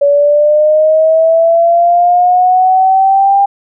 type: linear sweep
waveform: sine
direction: up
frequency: 566 to 800 Hz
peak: -5 dBFS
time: 0.01-3.46 s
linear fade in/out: 10 ms
effects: none